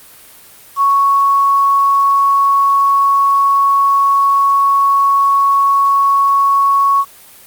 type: tone with quantisation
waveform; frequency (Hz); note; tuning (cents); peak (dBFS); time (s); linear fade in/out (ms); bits
sine; 1110; C#6; +2; -8; 0.76-7.05; 50; 6
effects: white hiss -40 dBFS RMS until 7.46 s + Opus 32 kbps